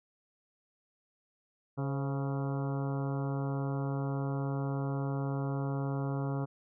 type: harmonic tone with a mistuned harmonic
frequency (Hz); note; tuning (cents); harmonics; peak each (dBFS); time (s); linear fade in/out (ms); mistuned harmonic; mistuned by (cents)
138.59; C#3; 0; 1 / 2 / 3 / 4 / 5 / 6 / 7 / 8 / 9 / 10; -32 / -38 / -42 / -44 / -46 / -48 / -49 / -50 / -51 / -52; 1.77-6.46; 20; 4; -52
effects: none